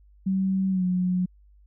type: tone with pitch glide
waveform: sine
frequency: 191 to 181.74 Hz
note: G3 to F#3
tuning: -45 to -31 cents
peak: -21 dBFS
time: 0.26-1.26 s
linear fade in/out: 10 ms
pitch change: -86 cents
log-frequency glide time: 0.7-0.84 s
effects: added 50 Hz sine -52 dBFS peak until 1.66 s